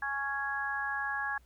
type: harmonic tone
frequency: 277.4 Hz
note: C#4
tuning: 1 cent sharp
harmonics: 3 / 4 / 5 / 6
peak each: -38 / -39 / -44 / -33 dBFS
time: 0.02-1.38 s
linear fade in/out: 5 ms
effects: added 60 Hz sine -59 dBFS peak until 1.45 s + pink hiss -69 dBFS RMS until 1.45 s

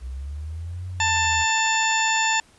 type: linear two-way sweep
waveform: sine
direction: up then down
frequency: 60.6 to 92.2 to 80.2 Hz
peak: -29 dBFS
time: 0-1.46 s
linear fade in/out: 50 ms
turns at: 0.87 s
type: harmonic tone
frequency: 888 Hz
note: A5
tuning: 16 cents sharp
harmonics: 1 / 2 / 3 / 4 / 5 / 6 / 8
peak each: -23 / -24 / -26 / -29 / -35 / -36 / -27 dBFS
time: 1-2.4 s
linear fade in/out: 2 ms
effects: pink hiss -55 dBFS RMS until 2.58 s + resampled to 24000 Hz

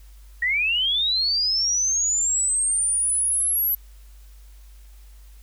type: linear sweep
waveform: sine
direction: up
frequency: 1864.7 to 11840 Hz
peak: -19 dBFS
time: 0.42-3.75 s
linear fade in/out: 5 ms
effects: added 50 Hz sine -43 dBFS peak until 5.42 s + white hiss -58 dBFS RMS until 5.42 s

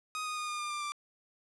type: tone with pitch steps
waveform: sawtooth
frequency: 1250 / 1237.8 / 1225.7 / 1213.7 / 1201.9 / 1190.1 / 1178.5 Hz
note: D#6 / D#6 / D#6 / D#6 / D6 / D6 / D6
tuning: +8 / -9 / -26 / -43 / +40 / +23 / +6 cents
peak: -31 dBFS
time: 0.15-0.92 s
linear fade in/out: 0 ms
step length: 110 ms
effects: resampled to 24000 Hz + 10-bit

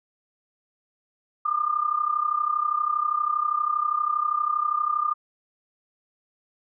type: tone with amplitude modulation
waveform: sine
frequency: 1206 Hz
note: D6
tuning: 46 cents sharp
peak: -18 dBFS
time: 1.45-5.14 s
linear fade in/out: 10 ms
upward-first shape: sine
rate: 32.5 Hz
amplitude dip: 80%
effects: none

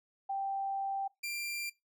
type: tone pair in turn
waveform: sine / sawtooth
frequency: 784 / 2375 Hz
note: G5 / D7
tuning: 0 / +19 cents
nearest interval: octave + perfect fifth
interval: 1919 cents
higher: second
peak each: -32 / -32 dBFS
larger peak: neither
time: 0.29-1.08 / 1.23-1.7 s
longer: first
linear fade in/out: 10 ms
effects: noise-tail reverb RT60 0.2 s tail -22 dB re dry

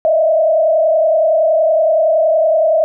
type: tone with frequency modulation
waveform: sine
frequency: 638 Hz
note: D#5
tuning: 43 cents sharp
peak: -9 dBFS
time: 0.05-2.84 s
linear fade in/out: 0 ms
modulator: 30.7 Hz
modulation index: 1.1
effects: none

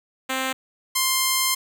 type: tone pair in turn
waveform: 5% pulse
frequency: 262.5 / 1050 Hz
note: C4 / C6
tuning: +6 / +6 cents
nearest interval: 2 octaves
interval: 2400 cents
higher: second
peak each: -12 / -7 dBFS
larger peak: second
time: 0.29-0.53 / 0.95-1.55 s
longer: second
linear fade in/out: 10 ms
effects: none

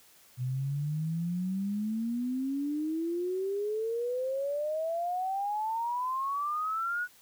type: exponential sweep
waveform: sine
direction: up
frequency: 123.47 to 1480 Hz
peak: -29 dBFS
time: 0.37-7.08 s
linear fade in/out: 50 ms
effects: white hiss -59 dBFS RMS until 7.21 s

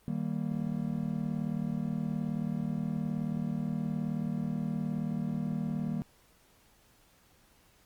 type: chord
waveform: triangle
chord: Eb major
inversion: none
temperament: just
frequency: 155.56 / 194.45 / 233.3 Hz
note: Eb3 / G3 / Bb3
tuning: 0 / -14 / +2 cents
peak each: -33 dBFS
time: 0.08-6.02 s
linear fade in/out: 0 ms
effects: pink hiss -64 dBFS RMS until 7.85 s + Opus 32 kbps

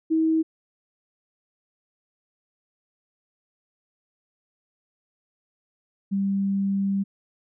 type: tone pair in turn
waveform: sine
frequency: 320.4 / 196.72 Hz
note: E4 / G3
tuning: -49 / +6 cents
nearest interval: minor sixth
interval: 845 cents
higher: first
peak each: -18 / -21 dBFS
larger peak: first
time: 0.1-0.43 / 6.11-7.04 s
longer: second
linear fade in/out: 20 ms
effects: none

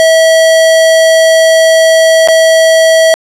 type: tone with dropouts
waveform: square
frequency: 648 Hz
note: E5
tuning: 30 cents flat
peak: -4 dBFS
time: 0-3.14 s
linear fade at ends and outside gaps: 0 ms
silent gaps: 2.275-2.285 s
effects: low-pass 11000 Hz 12 dB/octave

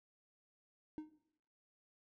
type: tone with exponential decay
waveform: triangle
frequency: 307.6 Hz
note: D#4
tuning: 20 cents flat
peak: -36 dBFS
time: 0.98-1.13 s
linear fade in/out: 0 ms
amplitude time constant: 31 ms
effects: noise-tail reverb RT60 0.8 s tail -17 dB re dry

